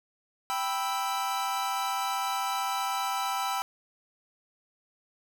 45% pulse chord, E minor, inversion first, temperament equal, 784 / 987.8 / 1318.5 Hz, G5 / B5 / E6, 0 / 0 / 0 cents, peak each -32 / -33 / -33 dBFS, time 0.5-3.62 s, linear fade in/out 0 ms, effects none

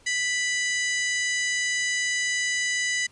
harmonic tone with a mistuned harmonic, 987.8 Hz, B5, in tune, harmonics 2 / 3 / 4 / 5 / 6 / 7 / 8 / 9, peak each -25 / -34 / -36 / -36 / -34 / -35 / -39 / -42 dBFS, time 0.06-3.07 s, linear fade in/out 10 ms, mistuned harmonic 6, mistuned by +98 cents, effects pink hiss -57 dBFS RMS until 3.11 s + resampled to 22050 Hz

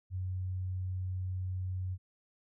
sine tone, 92.5 Hz, F#2, in tune, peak -33 dBFS, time 0.1-1.98 s, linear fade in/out 50 ms, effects none

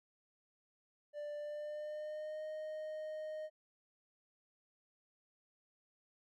triangle tone with pitch glide, 590 to 619.3 Hz, D5 to D#5, +8 to -8 cents, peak -39 dBFS, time 1.13-3.5 s, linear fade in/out 50 ms, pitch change +84 cents, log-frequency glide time 1.36-2.45 s, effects none

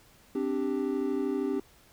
triangle chord, C suspended second, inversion none, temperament just, 261.6 / 294.3 / 392.4 Hz, C4 / D4 / G4, 0 / +4 / +2 cents, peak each -30 / -30 / -29 dBFS, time 0.35-1.6 s, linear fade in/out 5 ms, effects pink hiss -59 dBFS RMS until 1.92 s

